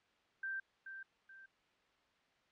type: tone with echo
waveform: sine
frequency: 1568 Hz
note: G6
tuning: in tune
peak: -38 dBFS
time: 0.43-0.6 s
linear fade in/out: 5 ms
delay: 430 ms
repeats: 2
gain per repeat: -8 dB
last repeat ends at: 1.46 s
effects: white hiss -73 dBFS RMS until 2.51 s + low-pass 3000 Hz 12 dB/octave